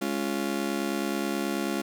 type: chord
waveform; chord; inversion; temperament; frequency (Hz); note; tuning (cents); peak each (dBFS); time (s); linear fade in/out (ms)
35% pulse; Db major; second; just; 207.9 / 277.2 / 346.5; Ab3 / Db4 / F4; +2 / 0 / -14; -30; 0.01-1.82; 10
effects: none